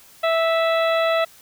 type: harmonic tone with a mistuned harmonic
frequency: 657 Hz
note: E5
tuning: 6 cents flat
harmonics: 1 / 2 / 3 / 4 / 5 / 6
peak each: -18 / -24 / -28 / -30 / -32 / -34 dBFS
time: 0.23-1.25 s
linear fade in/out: 10 ms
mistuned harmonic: 5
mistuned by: +41 cents
effects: white hiss -49 dBFS RMS until 1.41 s

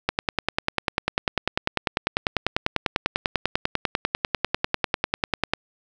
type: click train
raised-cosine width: 0.3 ms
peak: -4 dBFS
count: 56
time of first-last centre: 0.09-5.536 s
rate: 10.1 Hz
effects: none

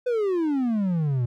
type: exponential sweep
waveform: triangle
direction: down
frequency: 509 to 116.54 Hz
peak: -19 dBFS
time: 0.06-1.26 s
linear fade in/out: 10 ms
effects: none

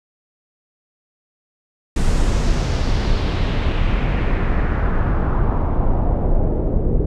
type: noise with low-pass filter sweep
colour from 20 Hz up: brown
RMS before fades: -17 dBFS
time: 1.96-7.06 s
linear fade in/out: 5 ms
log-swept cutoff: 8800 to 430 Hz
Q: 1.8
effects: none

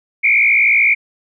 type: tone with frequency modulation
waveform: sine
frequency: 2272 Hz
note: C#7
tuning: 42 cents sharp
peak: -9 dBFS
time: 0.23-0.95 s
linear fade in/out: 20 ms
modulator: 56.6 Hz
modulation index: 2.3
effects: none

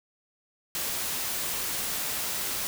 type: noise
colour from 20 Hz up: white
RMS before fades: -31 dBFS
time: 0.75-2.67 s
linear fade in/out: 0 ms
effects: none

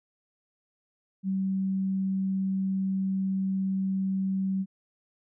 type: tone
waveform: sine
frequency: 191.6 Hz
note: G3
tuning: 39 cents flat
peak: -25 dBFS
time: 1.23-4.66 s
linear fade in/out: 50 ms
effects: none

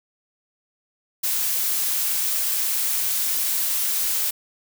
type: noise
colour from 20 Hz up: blue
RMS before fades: -23 dBFS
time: 1.23-4.31 s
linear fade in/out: 10 ms
effects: none

